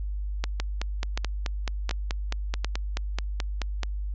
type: two click trains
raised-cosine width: 0.2 ms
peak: -11 / -12 dBFS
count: 4 / 16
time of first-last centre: 0.44-2.646 / 0.6-3.833 s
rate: 1.36 / 4.64 Hz
effects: added 50 Hz sine -28 dBFS peak until 4.14 s + resampled to 16000 Hz